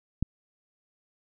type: click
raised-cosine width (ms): 5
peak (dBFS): -13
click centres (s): 0.226
effects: none